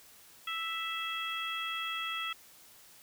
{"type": "harmonic tone", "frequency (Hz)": 659.3, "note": "E5", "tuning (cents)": 0, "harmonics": [2, 3, 4, 5], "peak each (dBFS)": [-38, -42, -40, -38], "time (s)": [0.47, 2.33], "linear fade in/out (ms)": 5, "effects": ["white hiss -57 dBFS RMS until 3.02 s"]}